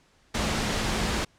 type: tone in noise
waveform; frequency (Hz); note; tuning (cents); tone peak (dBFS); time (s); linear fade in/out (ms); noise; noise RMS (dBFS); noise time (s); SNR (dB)
sine; 214.4; A3; -45; -35; 0.34-1.18; 10; pink; -27; 0.34-1.25; -11
effects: pink hiss -62 dBFS RMS until 1.38 s + low-pass 7000 Hz 12 dB/octave